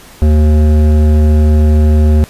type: tone with hard clipping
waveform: sine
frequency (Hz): 76.1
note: D#2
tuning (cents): -38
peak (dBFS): -7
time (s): 0.22-2.24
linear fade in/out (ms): 0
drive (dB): 13
effects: pink hiss -37 dBFS RMS until 2.29 s + resampled to 32000 Hz